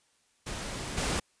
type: noise with level steps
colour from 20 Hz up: pink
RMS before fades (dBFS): -37 / -30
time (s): 0.46-1.2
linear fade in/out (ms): 10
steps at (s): 0.97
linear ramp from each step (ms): 10
effects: white hiss -69 dBFS RMS until 1.4 s + resampled to 22050 Hz